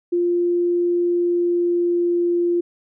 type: tone with pitch glide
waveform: sine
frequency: 349.2 to 347.2 Hz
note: F4 to F4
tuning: 0 to -10 cents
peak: -16 dBFS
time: 0.12-2.61 s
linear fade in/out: 10 ms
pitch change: -10 cents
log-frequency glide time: 1.02-2.3 s
effects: none